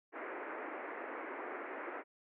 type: band-pass noise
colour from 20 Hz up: pink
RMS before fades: -44 dBFS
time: 0.12-2.04 s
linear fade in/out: 50 ms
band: 290 to 2200 Hz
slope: 48 dB/octave
effects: none